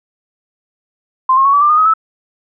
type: tone with pitch steps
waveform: sine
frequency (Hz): 1042 / 1076.3 / 1111.6 / 1148.2 / 1185.9 / 1224.9 / 1265.2 / 1306.8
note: C6 / C6 / C#6 / D6 / D6 / D#6 / D#6 / E6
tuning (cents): -7 / +49 / +4 / -39 / +16 / -27 / +29 / -15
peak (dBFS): -7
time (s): 1.29-1.938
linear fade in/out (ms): 5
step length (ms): 81
effects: none